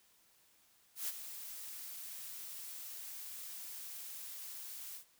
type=noise with ADSR envelope; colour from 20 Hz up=blue; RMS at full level=-37 dBFS; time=0.95-5.05 s; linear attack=130 ms; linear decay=33 ms; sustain=-10 dB; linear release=100 ms; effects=white hiss -69 dBFS RMS until 5.19 s